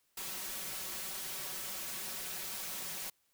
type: noise with comb filter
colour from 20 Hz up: white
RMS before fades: -41 dBFS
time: 0.17-3.1 s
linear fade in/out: 5 ms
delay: 5.3 ms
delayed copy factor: +0.7
effects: white hiss -75 dBFS RMS until 3.33 s